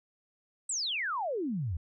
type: exponential sweep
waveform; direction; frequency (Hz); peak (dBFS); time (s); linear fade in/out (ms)
sine; down; 8390 to 74.5; -30; 0.69-1.77; 5
effects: none